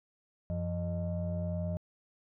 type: tone cluster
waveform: sine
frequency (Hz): 90.9 / 172.3 / 615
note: F#2 / F3 / D#5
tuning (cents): -30 / -23 / -20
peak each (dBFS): -33 / -34 / -38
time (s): 0.5-1.77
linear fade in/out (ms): 0
effects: tanh soft clip ceiling -26 dBFS